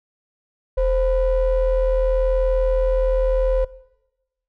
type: ring-modulated tone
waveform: triangle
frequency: 240.6 Hz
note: B3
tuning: 45 cents flat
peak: -11 dBFS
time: 0.77-3.65 s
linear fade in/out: 10 ms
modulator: 281 Hz
effects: noise-tail reverb RT60 1.0 s tail -20 dB re dry